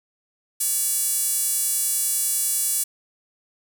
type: tone with high-pass filter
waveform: sawtooth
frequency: 570 Hz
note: C#5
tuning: 48 cents sharp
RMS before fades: -23 dBFS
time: 0.6-2.84 s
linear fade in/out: 10 ms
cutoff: 9100 Hz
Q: 1.9
effects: none